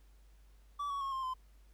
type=tone with pitch steps; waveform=triangle; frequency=1152 / 1119.9 / 1088.6 / 1058.2 / 1028.7 Hz; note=D6 / C#6 / C#6 / C6 / C6; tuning=-34 / +17 / -32 / +19 / -30 cents; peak=-33 dBFS; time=0.79-1.34 s; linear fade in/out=10 ms; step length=110 ms; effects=added 50 Hz sine -58 dBFS peak until 1.73 s + pink hiss -72 dBFS RMS until 1.73 s